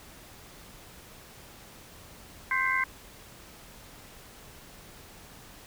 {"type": "tone cluster", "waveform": "sine", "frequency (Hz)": [1051, 1564, 2021, 2111], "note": ["C6", "G6", "B6", "C7"], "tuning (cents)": [7, -4, 39, 15], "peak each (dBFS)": -30, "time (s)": [2.51, 2.84], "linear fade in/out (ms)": 2, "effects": ["pink hiss -50 dBFS RMS until 5.66 s"]}